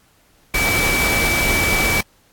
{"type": "tone in noise", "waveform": "sine", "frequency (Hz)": 2302, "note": "D7", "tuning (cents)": -35, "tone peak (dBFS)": -18, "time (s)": [0.54, 2.01], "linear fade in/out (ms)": 5, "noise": "pink", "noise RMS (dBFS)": -20, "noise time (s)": [0.54, 2.01], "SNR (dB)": -1, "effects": ["pink hiss -56 dBFS RMS until 2.32 s", "AAC 64 kbps"]}